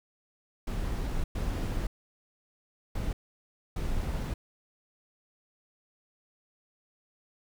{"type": "noise bursts at uneven times", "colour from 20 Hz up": "brown", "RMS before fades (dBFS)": -31, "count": 4, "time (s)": [[0.67, 1.24], [1.35, 1.87], [2.95, 3.13], [3.76, 4.34]], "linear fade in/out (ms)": 5, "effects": []}